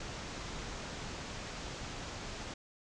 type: low-pass noise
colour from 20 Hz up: pink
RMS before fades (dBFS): -43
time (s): 0-2.54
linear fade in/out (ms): 5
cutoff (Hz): 7300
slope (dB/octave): 48
effects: none